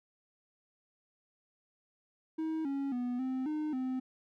triangle tone with pitch steps, 318.2 / 276.6 / 245.8 / 259.8 / 305.5 / 258 Hz, D#4 / C#4 / B3 / C4 / D#4 / C4, +39 / -4 / -8 / -12 / -32 / -24 cents, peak -30 dBFS, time 2.38-4 s, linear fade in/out 10 ms, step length 270 ms, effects none

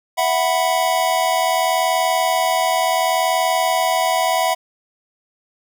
square chord, E suspended second, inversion none, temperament equal, 659.3 / 740 / 987.8 Hz, E5 / F#5 / B5, 0 / 0 / 0 cents, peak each -21 / -20 / -22 dBFS, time 0.17-4.55 s, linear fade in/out 20 ms, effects none

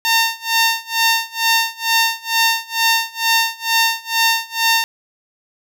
10% pulse tone with tremolo, 910 Hz, A#5, 42 cents flat, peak -3 dBFS, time 0.05-4.84 s, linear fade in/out 0 ms, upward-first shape sine, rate 2.2 Hz, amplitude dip 95%, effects none

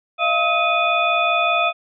sine tone cluster, 624 / 689 / 1275 / 2482 / 3482 Hz, D#5 / F5 / D#6 / D#7 / A7, +5 / -24 / +42 / -5 / -19 cents, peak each -27 / -20 / -21 / -20 / -27 dBFS, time 0.18-1.73 s, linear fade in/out 50 ms, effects none

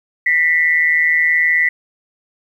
sine tone with amplitude modulation, 1975.5 Hz, B6, in tune, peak -8 dBFS, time 0.26-1.69 s, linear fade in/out 5 ms, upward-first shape sine, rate 159 Hz, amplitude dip 70%, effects 8-bit

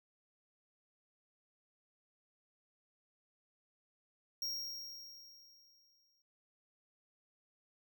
square tone with exponential decay, 5588 Hz, F8, in tune, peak -36 dBFS, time 4.42-6.22 s, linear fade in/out 2 ms, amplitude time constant 390 ms, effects none

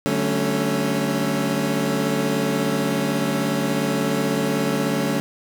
25% pulse chord, D major seventh, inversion none, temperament equal with one note detuned, 146.83 / 189.65 / 220 / 277.2 Hz, D3 / F#3 / A3 / C#4, 0 / +43 / 0 / 0 cents, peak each -23 / -23 / -21 / -21 dBFS, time 0.06-5.2 s, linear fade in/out 0 ms, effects none

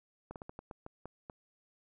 slowing click train, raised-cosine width 1 ms, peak -30 dBFS, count 9, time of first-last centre 0.31-1.298 s, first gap 48 ms, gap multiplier 1.26, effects none

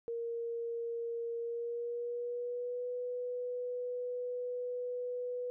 sine tone with pitch glide, 466.2 to 493.4 Hz, A#4 to B4, 0 to -2 cents, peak -35 dBFS, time 0.08-5.5 s, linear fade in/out 0 ms, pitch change +98 cents, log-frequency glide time 1.38-2.87 s, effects none

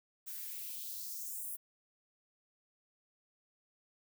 violet noise with high-pass filter sweep, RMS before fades -43 dBFS, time 0.26-1.57 s, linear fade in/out 20 ms, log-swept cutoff 1300 to 11000 Hz, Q 2.2, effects none

